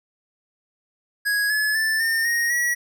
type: tone with pitch steps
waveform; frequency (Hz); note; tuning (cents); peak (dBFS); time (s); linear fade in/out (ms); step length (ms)
square; 1661.2 / 1710.9 / 1762 / 1814.7 / 1868.9 / 1924.8; G#6 / A6 / A6 / A#6 / A#6 / B6; 0 / -49 / +2 / -47 / +4 / -45; -20; 1.25-2.75; 20; 250
effects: none